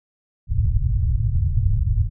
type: low-pass noise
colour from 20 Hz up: white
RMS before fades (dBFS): -19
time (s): 0.47-2.1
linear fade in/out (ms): 50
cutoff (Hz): 120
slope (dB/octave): 48
effects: none